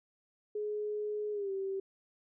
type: tone with pitch glide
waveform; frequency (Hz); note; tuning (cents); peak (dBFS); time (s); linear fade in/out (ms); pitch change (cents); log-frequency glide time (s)
sine; 420.3 to 387.6; G#4 to G4; +21 to -20; -33; 0.55-1.8; 5; -141; 1.32-1.51
effects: none